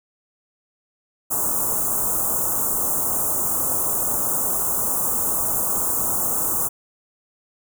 white band-stop noise, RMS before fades -22 dBFS, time 1.3-6.69 s, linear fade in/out 20 ms, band 1300 to 6900 Hz, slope 48 dB/octave, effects none

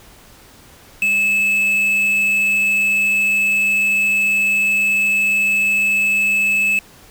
triangle tone with quantisation, 2606 Hz, E7, 20 cents flat, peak -12 dBFS, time 1.02-6.79 s, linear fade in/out 2 ms, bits 5, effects pink hiss -45 dBFS RMS until 7.1 s

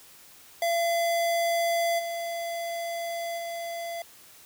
square tone with level steps, 679 Hz, F5, 49 cents flat, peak -24 / -31 / -33 dBFS, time 0.62-4.02 s, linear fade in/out 2 ms, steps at 1.98 / 3.37 s, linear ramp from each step 20 ms, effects white hiss -52 dBFS RMS until 4.45 s

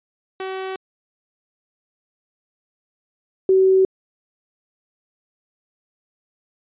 sawtooth / sine tone pair in turn, 379.6 / 379.6 Hz, F#4 / F#4, +44 / +44 cents, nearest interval unison, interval 0 cents, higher neither, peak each -22 / -11 dBFS, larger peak second, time 0.4-0.76 / 3.49-3.85 s, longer neither, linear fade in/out 2 ms, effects resampled to 8000 Hz

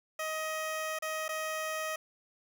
15% pulse tone with dropouts, 629 Hz, D#5, 19 cents sharp, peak -27 dBFS, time 0.19-1.96 s, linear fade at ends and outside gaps 5 ms, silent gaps 0.989-1.022 / 1.282-1.29 s, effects 11-bit

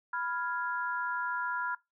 sine chord, F diminished, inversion second, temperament equal, 987.8 / 1396.9 / 1661.2 Hz, Cb6 / F6 / Ab6, 0 / 0 / 0 cents, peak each -35 / -34 / -39 dBFS, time 0.13-1.75 s, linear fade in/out 5 ms, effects noise-tail reverb RT60 0.2 s tail -21 dB re dry

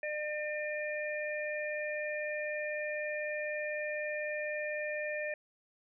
harmonic tone, 602 Hz, D5, 43 cents sharp, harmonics 1 / 3 / 4, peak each -36 / -39 / -41 dBFS, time 0.03-5.34 s, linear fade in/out 2 ms, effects none

